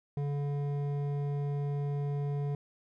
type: tone with hard clipping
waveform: sine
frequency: 143.2 Hz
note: D3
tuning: 43 cents flat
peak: -32 dBFS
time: 0.17-2.55 s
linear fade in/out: 2 ms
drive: 10 dB
effects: none